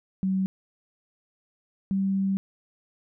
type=tone pair in turn; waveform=sine; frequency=190 / 193.99 Hz; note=F#3 / G3; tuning=+46 / -18 cents; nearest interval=unison; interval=36 cents; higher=second; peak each=-22 / -22 dBFS; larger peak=neither; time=0.23-0.46 / 1.91-2.37 s; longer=second; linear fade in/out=0 ms; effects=none